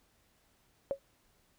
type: tone with exponential decay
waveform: sine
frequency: 551 Hz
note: C#5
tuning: 11 cents flat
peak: -25 dBFS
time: 0.91-0.99 s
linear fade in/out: 0 ms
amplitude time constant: 17 ms
effects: pink hiss -70 dBFS RMS until 1.58 s